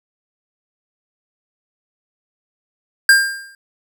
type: tone with exponential decay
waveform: square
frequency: 1600 Hz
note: G6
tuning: 35 cents sharp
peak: -5 dBFS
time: 3.09-3.55 s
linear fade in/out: 2 ms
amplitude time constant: 100 ms
effects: none